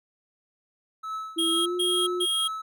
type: tone with tremolo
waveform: triangle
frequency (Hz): 1300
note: E6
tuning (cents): -24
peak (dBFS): -27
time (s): 1.03-2.62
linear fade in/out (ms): 10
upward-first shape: triangle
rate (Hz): 2.2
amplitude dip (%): 90
type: tone with pitch glide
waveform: sine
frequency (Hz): 331.9 to 357.8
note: E4 to F4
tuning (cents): +12 to +42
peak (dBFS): -26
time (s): 1.36-2.26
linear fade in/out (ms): 20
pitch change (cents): +130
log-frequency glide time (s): 1.52-1.75
type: tone bursts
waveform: square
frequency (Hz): 3256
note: G#7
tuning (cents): -35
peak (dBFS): -24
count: 3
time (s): 1.38-2.48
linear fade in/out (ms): 10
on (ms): 280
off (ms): 130
effects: none